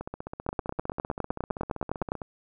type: two click trains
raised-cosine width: 1 ms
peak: -21 / -13 dBFS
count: 35 / 17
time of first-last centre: 0.01-2.218 / 0.49-2.119 s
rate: 15.4 / 9.82 Hz
effects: none